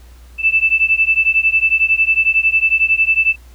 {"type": "beating tone pair", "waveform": "sine", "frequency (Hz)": [2637, 2648], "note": ["E7", "E7"], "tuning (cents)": [0, 7], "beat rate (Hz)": 11, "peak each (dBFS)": -14, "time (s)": [0.38, 3.36], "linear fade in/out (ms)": 50, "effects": ["added 60 Hz sine -38 dBFS peak until 3.54 s", "pink hiss -50 dBFS RMS until 3.54 s"]}